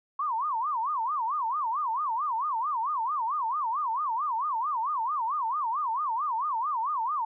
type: tone with vibrato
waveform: sine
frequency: 1046 Hz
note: C6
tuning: 1 cent flat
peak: -26 dBFS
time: 0.19-7.25 s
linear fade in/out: 5 ms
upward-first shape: sine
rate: 4.5 Hz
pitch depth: 290 cents each way
effects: none